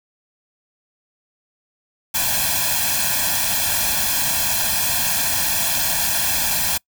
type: noise with comb filter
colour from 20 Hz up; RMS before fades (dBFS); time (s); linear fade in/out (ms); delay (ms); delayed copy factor
white; -20; 2.14-6.78; 10; 1.2; +1
effects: noise-tail reverb RT60 0.1 s tail -25 dB re dry